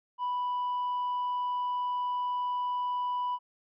sine tone with tanh clipping, 987.8 Hz, B5, in tune, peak -29 dBFS, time 0.18-3.39 s, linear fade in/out 50 ms, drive 1 dB, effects none

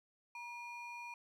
triangle ring-modulated tone, 1690 Hz, G#6, 30 cents sharp, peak -40 dBFS, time 0.35-1.14 s, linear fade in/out 2 ms, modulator 736 Hz, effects 13-bit

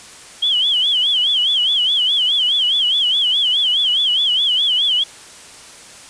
sine tone with vibrato, 3175 Hz, G7, 21 cents sharp, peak -13 dBFS, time 0.42-5.04 s, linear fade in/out 10 ms, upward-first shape sine, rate 4.8 Hz, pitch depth 150 cents each way, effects white hiss -39 dBFS RMS until 6.09 s + resampled to 22050 Hz

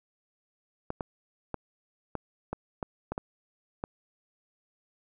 clicks, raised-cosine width 1 ms, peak -18 dBFS, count 9, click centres 0.904 / 1.008 / 1.543 / 2.153 / 2.53 / 2.828 / 3.12 / 3.179 / 3.839 s, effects none

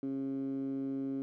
15% pulse tone with band-pass filter, 135.7 Hz, C#3, 36 cents flat, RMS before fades -36 dBFS, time 0.03-1.22 s, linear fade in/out 0 ms, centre 290 Hz, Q 5, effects none

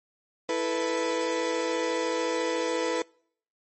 35% pulse chord, E suspended fourth, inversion none, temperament equal, 329.6 / 440 / 493.9 Hz, E4 / A4 / B4, 0 / 0 / 0 cents, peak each -30 / -31 / -26 dBFS, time 0.49-3.02 s, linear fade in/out 2 ms, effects noise-tail reverb RT60 0.6 s tail -26 dB re dry + MP3 32 kbps

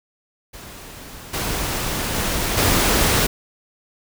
pink noise with level steps, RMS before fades -38 / -24 / -22 / -17 dBFS, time 0.53-3.27 s, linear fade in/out 10 ms, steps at 1.33 / 2.14 / 2.57 s, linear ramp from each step 10 ms, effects none

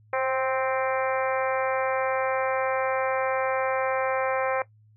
harmonic tone with a mistuned harmonic, 261.6 Hz, C4, in tune, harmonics 2 / 3 / 4 / 5 / 6 / 7 / 8 / 9, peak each -26 / -30 / -32 / -34 / -36 / -37 / -38 / -39 dBFS, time 0.13-4.62 s, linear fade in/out 2 ms, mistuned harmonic 2, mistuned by +16 cents, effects noise-tail reverb RT60 0.1 s tail -17 dB re dry + added 107 Hz sine -54 dBFS peak until 4.96 s

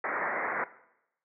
white low-pass noise, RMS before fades -31 dBFS, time 0.04-0.64 s, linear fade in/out 2 ms, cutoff 2100 Hz, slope 96 dB/octave, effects noise-tail reverb RT60 0.8 s tail -17 dB re dry + high-pass 400 Hz 12 dB/octave

